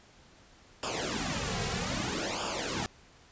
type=noise with flanger; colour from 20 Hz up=pink; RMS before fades=-33 dBFS; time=0.83-2.86 s; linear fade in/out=0 ms; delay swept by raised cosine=0.49 to 3.39 ms; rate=0.62 Hz; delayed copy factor=-0.9; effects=pink hiss -58 dBFS RMS until 3.31 s + resampled to 16000 Hz